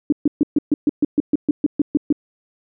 sine tone bursts, 293.7 Hz, D4, in tune, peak -11 dBFS, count 14, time 0.1-2.126 s, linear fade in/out 2 ms, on 24 ms, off 130 ms, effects none

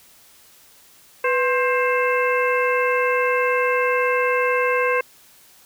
harmonic tone with a mistuned harmonic, 529 Hz, C5, 19 cents sharp, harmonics 1 / 2 / 3 / 4 / 5, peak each -20 / -23 / -25 / -26 / -27 dBFS, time 1.24-5.01 s, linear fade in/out 5 ms, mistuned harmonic 1, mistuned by -110 cents, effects white hiss -51 dBFS RMS until 5.65 s

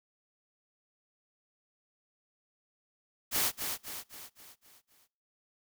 white noise with echo, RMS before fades -29 dBFS, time 3.31-3.52 s, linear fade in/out 50 ms, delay 260 ms, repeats 6, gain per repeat -6 dB, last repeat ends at 5.08 s, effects noise-tail reverb RT60 0.6 s tail -26 dB re dry

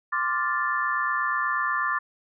sine chord, D minor seventh, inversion third, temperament equal, 1046.5 / 1174.7 / 1396.9 / 1760 Hz, C6 / D6 / F6 / A6, 0 / 0 / 0 / 0 cents, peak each -30 / -27 / -32 / -27 dBFS, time 0.12-1.99 s, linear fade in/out 10 ms, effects none

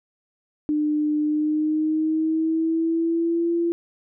sine tone with pitch glide, 300.8 to 339.6 Hz, D4 to F4, +42 to -48 cents, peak -19 dBFS, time 0.69-3.72 s, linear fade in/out 0 ms, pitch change +210 cents, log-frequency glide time 1.23-3.52 s, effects none

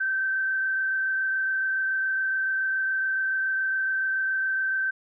sine tone with frequency modulation, 1551 Hz, G6, 19 cents flat, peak -23 dBFS, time 0-4.91 s, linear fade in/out 10 ms, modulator 27.1 Hz, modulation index 0.69, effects none

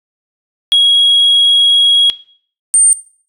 sine tone pair in turn, 3308 / 8773 Hz, G#7 / C#9, -8 / -19 cents, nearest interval octave + perfect fourth, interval 1689 cents, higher second, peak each -3 dBFS, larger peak neither, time 0.72-2.1 / 2.74-2.93 s, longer first, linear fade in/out 0 ms, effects noise-tail reverb RT60 0.5 s tail -20 dB re dry + tanh soft clip ceiling -4 dBFS

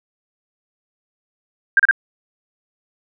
sine tone bursts, 1594 Hz, G6, 28 cents sharp, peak -8 dBFS, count 3, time 1.77-1.911 s, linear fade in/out 2 ms, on 25 ms, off 33 ms, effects none

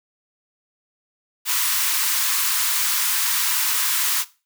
white high-pass noise, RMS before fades -21 dBFS, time 1.45-4.25 s, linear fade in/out 50 ms, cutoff 890 Hz, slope 96 dB/octave, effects noise-tail reverb RT60 0.3 s tail -17 dB re dry

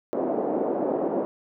white band-pass noise, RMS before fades -26 dBFS, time 0.13-1.25 s, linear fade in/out 0 ms, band 240 to 630 Hz, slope 24 dB/octave, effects none

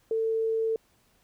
sine tone, 447.2 Hz, A4, 28 cents sharp, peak -24 dBFS, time 0.11-0.76 s, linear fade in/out 2 ms, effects pink hiss -66 dBFS RMS until 1.23 s

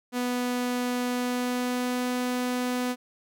sawtooth tone with pitch glide, 246.9 to 248.8 Hz, B3 to B3, 0 to +13 cents, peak -22 dBFS, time 0.12-2.96 s, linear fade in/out 50 ms, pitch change +13 cents, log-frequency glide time 1.09-2.08 s, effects none

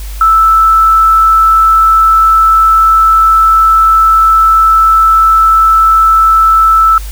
sine tone, 1318.5 Hz, E6, in tune, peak -3 dBFS, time 0.21-6.98 s, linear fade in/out 2 ms, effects added 50 Hz sine -19 dBFS peak until 7.11 s + white hiss -32 dBFS RMS until 7.11 s

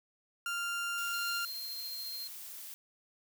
30% pulse tone, 1394 Hz, F6, 4 cents flat, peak -31 dBFS, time 0.46-1.45 s, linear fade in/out 2 ms
blue noise, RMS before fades -46 dBFS, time 0.98-2.74 s, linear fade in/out 0 ms
square tone with tremolo, 4186 Hz, C8, in tune, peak -39 dBFS, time 1.13-2.28 s, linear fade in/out 10 ms, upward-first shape triangle, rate 14 Hz, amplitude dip 25%
effects none

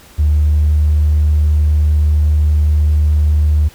triangle tone with pitch glide, 74.9 to 75.42 Hz, D2 to D2, +35 to +47 cents, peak -5 dBFS, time 0.18-3.69 s, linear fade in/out 20 ms, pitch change +12 cents, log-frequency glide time 0.33-0.74 s, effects tanh soft clip ceiling -6 dBFS + pink hiss -42 dBFS RMS until 3.74 s

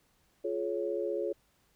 sine chord, Db major, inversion first, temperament equal with one note detuned, 349.2 / 424.5 / 554.4 Hz, F4 / Ab4 / Db5, 0 / +38 / 0 cents, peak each -35 / -34 / -35 dBFS, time 0.44-1.33 s, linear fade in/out 10 ms, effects pink hiss -70 dBFS RMS until 1.75 s

